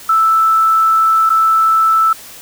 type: tone with dropouts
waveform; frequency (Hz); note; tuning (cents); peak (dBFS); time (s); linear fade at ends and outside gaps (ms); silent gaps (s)
sine; 1318.5; E6; 0; -8; 0.09-2.13; 5; 1.294-1.301
effects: white hiss -35 dBFS RMS until 2.41 s